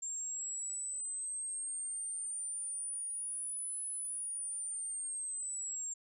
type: linear two-way sweep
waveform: sine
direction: up then down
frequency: 7380 to 10140 to 7380 Hz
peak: -37 dBFS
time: 0.02-5.94 s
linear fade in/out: 10 ms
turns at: 3.88 s
effects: none